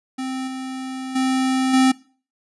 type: tone with level steps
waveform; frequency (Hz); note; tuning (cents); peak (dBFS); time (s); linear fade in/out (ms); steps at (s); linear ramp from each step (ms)
square; 261.2; C4; -3; -25 / -28 / -18 / -13; 0.18-1.92; 10; 0.47 / 1.15 / 1.73; 10
effects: noise-tail reverb RT60 0.4 s tail -21 dB re dry + resampled to 24000 Hz